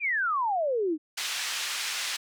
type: exponential sweep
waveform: sine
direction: down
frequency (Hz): 2489 to 293.7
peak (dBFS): -24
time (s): 0-0.98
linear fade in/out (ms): 50
type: band-pass noise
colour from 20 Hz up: pink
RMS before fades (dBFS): -32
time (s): 1.17-2.17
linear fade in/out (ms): 10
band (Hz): 2000 to 7000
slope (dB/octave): 12
effects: none